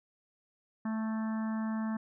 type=harmonic tone with a mistuned harmonic; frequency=220 Hz; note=A3; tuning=in tune; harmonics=1 / 3 / 4 / 5 / 6 / 7 / 8; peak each=-31 / -47 / -46 / -47 / -51 / -52 / -51 dBFS; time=0.85-1.97 s; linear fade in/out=5 ms; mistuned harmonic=7; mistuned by=+22 cents; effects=none